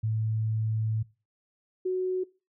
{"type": "tone pair in turn", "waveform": "sine", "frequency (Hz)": [110, 370], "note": ["A2", "F#4"], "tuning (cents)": [0, 0], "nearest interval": "octave + major sixth", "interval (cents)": 2100, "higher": "second", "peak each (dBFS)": -25, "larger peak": "neither", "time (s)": [[0.03, 1.03], [1.85, 2.24]], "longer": "first", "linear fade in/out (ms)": 10, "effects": ["noise-tail reverb RT60 0.3 s tail -21 dB re dry"]}